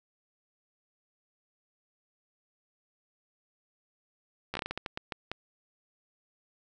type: slowing click train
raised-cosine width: 0.3 ms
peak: -18 dBFS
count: 12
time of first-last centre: 4.54-5.316 s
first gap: 13 ms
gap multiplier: 1.31
effects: none

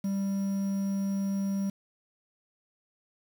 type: tone with quantisation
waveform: triangle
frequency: 196.6 Hz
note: G3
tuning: 5 cents sharp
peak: -25 dBFS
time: 0.04-1.7 s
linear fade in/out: 5 ms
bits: 8
effects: none

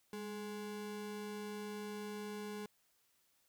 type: ring-modulated tone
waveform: square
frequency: 313.2 Hz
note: D#4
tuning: 11 cents sharp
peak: -40 dBFS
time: 0.13-2.66 s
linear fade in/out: 2 ms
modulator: 109 Hz
effects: white hiss -75 dBFS RMS until 3.48 s

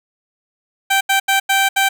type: tone bursts at uneven times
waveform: 15% pulse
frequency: 780 Hz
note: G5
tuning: 9 cents flat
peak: -6 dBFS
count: 5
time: 0.9-1.01 / 1.09-1.2 / 1.28-1.4 / 1.49-1.69 / 1.76-1.89 s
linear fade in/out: 10 ms
effects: none

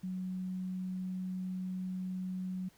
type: tone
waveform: sine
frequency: 185 Hz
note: F#3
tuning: in tune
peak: -35 dBFS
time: 0.03-2.69 s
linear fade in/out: 10 ms
effects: pink hiss -65 dBFS RMS until 2.77 s

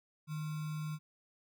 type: tone with sample-and-hold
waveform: sine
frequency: 154 Hz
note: D#3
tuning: 17 cents flat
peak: -36 dBFS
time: 0.27-0.99 s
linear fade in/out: 50 ms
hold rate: 1225 Hz
effects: none

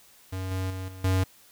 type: tone with level steps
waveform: square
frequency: 93.9 Hz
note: F#2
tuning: 26 cents sharp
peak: -31 / -28 / -33 / -41 / -22 dBFS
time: 0.32-1.24 s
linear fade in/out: 10 ms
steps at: 0.51 / 0.7 / 0.88 / 1.04 s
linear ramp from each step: 5 ms
effects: white hiss -56 dBFS RMS until 1.51 s

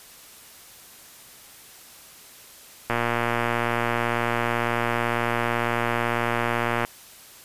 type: click train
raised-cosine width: 0.5 ms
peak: -8 dBFS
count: 467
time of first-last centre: 2.9-6.849 s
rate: 118 Hz
effects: white hiss -47 dBFS RMS until 7.44 s + resampled to 32000 Hz

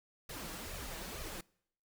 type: noise with flanger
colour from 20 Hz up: pink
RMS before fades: -44 dBFS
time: 0.29-1.41 s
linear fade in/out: 5 ms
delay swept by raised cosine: 1.6 to 6.3 ms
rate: 2.2 Hz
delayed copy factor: +0.8
effects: noise-tail reverb RT60 0.7 s tail -25 dB re dry

